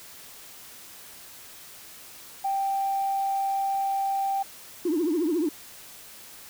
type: tone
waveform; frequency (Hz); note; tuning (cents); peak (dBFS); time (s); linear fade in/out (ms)
sine; 784; G5; 0; -23; 2.44-4.43; 10
type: tone with vibrato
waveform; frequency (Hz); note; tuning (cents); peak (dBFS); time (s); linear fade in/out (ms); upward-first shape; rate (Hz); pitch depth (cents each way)
sine; 326.4; E4; -17; -21; 4.85-5.49; 5; triangle; 14; 220
effects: tanh soft clip ceiling -18 dBFS + white hiss -46 dBFS RMS until 6.49 s